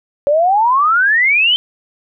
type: exponential sweep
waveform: sine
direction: up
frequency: 558 to 3136 Hz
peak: -9 dBFS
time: 0.27-1.56 s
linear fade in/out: 0 ms
effects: none